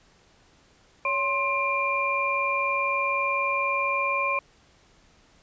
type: tone cluster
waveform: sine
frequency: 561 / 1054 / 2385 Hz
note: C#5 / C6 / D7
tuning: +21 / +12 / +26 cents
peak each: -31 / -26 / -26 dBFS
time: 1.05-4.39 s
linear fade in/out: 2 ms
effects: pink hiss -59 dBFS RMS until 5.42 s + resampled to 16000 Hz